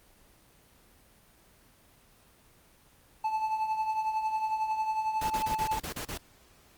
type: tone with tremolo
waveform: triangle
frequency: 873 Hz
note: A5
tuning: 14 cents flat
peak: -23 dBFS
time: 3.24-5.79 s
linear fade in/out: 5 ms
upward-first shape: triangle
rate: 11 Hz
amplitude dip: 65%
type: noise bursts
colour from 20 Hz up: pink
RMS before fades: -37 dBFS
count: 8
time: 5.21-6.176 s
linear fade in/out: 5 ms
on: 91 ms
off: 34 ms
effects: pink hiss -60 dBFS RMS until 6.77 s + Opus 24 kbps